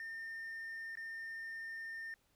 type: tone with dropouts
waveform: triangle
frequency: 1812 Hz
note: A#6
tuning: 50 cents flat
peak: -40 dBFS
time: 0-2.14 s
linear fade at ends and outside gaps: 1 ms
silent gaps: 0.954-0.972 s
effects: tanh soft clip ceiling -36 dBFS + pink hiss -75 dBFS RMS until 2.35 s